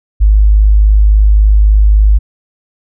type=tone; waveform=sine; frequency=51.8 Hz; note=G#1; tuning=4 cents flat; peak=-3 dBFS; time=0.2-2.19 s; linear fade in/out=20 ms; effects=none